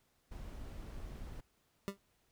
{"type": "noise", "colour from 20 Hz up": "brown", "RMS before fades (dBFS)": -46, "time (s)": [0.31, 1.41], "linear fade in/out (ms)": 10}
{"type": "tone with exponential decay", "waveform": "25% pulse", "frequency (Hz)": 198.1, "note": "G3", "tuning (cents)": 18, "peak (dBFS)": -29, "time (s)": [1.88, 1.98], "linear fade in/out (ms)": 0, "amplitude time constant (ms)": 21}
{"effects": ["pink hiss -75 dBFS RMS until 2.31 s"]}